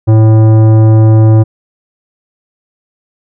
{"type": "tone with tanh clipping", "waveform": "triangle", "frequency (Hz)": 110, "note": "A2", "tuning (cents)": 0, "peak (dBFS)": -4, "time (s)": [0.07, 1.44], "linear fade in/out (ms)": 20, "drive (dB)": 18, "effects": []}